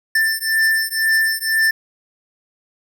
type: beating tone pair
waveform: square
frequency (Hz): 1775 / 1777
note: A6 / A6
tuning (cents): +15 / +17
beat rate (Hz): 2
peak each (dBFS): -19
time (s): 0.15-1.71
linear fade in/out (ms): 5
effects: none